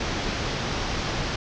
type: low-pass noise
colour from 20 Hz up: pink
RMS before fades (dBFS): -28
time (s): 0-1.36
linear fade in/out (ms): 5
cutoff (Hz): 6100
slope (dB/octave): 48
effects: none